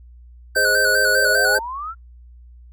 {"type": "tone with vibrato", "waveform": "square", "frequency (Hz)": 1510, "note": "F#6", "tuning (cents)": 35, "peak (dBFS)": -16, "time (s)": [0.55, 1.59], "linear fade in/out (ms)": 20, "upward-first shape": "square", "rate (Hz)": 5, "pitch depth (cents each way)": 48}
{"type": "chord", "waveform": "sine", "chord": "Ab major", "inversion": "none", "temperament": "equal", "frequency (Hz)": [415.3, 523.3, 622.3], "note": ["Ab4", "C5", "Eb5"], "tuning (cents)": [0, 0, 0], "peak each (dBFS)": [-26, -23, -25], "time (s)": [0.56, 1.59], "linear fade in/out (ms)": 2}
{"type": "exponential sweep", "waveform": "sine", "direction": "up", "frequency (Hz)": [493.9, 1396.9], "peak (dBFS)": -26, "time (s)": [1.13, 1.95], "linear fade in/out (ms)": 50}
{"effects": ["added 60 Hz sine -41 dBFS peak until 2.72 s", "Opus 48 kbps"]}